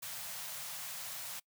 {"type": "band-stop noise", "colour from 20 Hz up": "white", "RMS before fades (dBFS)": -43, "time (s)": [0.02, 1.4], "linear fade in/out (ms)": 10, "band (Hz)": [190, 540], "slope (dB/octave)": 48, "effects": ["noise-tail reverb RT60 0.1 s tail -24 dB re dry", "high-pass 100 Hz 12 dB/octave"]}